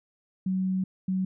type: tone pair in turn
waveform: sine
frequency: 187.7 / 187.7 Hz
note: F#3 / F#3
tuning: +25 / +25 cents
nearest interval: unison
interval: 0 cents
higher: neither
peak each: -24 dBFS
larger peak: neither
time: 0.46-0.84 / 1.08-1.25 s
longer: first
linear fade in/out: 5 ms
effects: none